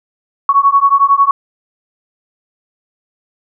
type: beating tone pair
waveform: sine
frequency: 1108.7 / 1119.7 Hz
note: C#6 / C#6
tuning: 0 / +17 cents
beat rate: 11 Hz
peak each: -10 dBFS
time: 0.49-1.31 s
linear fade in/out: 2 ms
effects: none